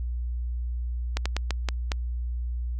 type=slowing click train; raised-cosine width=0.2 ms; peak=-10 dBFS; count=6; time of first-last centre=1.17-1.918 s; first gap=86 ms; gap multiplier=1.28; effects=added 60 Hz sine -27 dBFS peak until 2.79 s